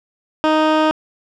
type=tone; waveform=15% pulse; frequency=311.1 Hz; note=D#4; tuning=in tune; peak=-6 dBFS; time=0.44-0.91 s; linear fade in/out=0 ms; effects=low-pass 3000 Hz 12 dB/octave